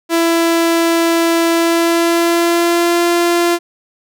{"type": "tone with pitch glide", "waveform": "sawtooth", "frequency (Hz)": [333.9, 344.5], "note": ["E4", "F4"], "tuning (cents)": [22, -24], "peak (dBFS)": -7, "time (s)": [0.09, 3.59], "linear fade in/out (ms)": 50, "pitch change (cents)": 54, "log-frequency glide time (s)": [1.52, 3.04], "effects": []}